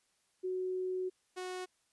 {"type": "tone pair in turn", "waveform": ["sine", "sawtooth"], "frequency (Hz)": [370, 367], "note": ["F#4", "F#4"], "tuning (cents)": [0, -14], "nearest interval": "unison", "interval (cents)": 14, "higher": "first", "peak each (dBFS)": [-33, -35], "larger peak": "first", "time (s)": [[0.43, 1.1], [1.36, 1.66]], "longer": "first", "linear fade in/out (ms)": 20, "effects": ["white hiss -75 dBFS RMS until 1.92 s", "resampled to 24000 Hz"]}